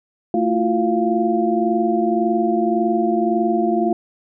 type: tone cluster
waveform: sine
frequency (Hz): 222.2 / 335.2 / 357 / 696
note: A3 / E4 / F4 / F5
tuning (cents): +17 / +29 / +38 / -6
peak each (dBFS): -21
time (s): 0.34-3.93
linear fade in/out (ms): 2
effects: none